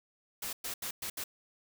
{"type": "noise bursts at uneven times", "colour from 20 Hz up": "white", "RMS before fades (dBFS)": -38, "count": 5, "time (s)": [[0.42, 0.53], [0.64, 0.74], [0.82, 0.91], [1.02, 1.1], [1.17, 1.24]], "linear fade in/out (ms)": 5, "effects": []}